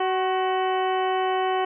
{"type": "harmonic tone with a mistuned harmonic", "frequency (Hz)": 375.3, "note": "F#4", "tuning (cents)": 25, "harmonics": [1, 2, 3, 4, 5, 6, 7, 8], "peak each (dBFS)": [-25, -24, -30, -37, -36, -41, -43, -37], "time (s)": [0, 1.65], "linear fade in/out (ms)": 5, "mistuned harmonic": 3, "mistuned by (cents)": -44, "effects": []}